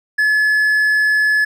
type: tone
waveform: triangle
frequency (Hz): 1713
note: A6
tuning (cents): -47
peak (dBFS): -10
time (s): 0.18-1.45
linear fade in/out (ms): 10
effects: none